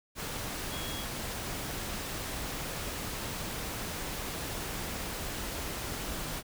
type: tone in noise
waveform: sine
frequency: 3322 Hz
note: G#7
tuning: in tune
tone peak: -42 dBFS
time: 0.69-1.07 s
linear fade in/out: 50 ms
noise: pink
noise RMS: -37 dBFS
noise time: 0.15-6.43 s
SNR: -8 dB
effects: none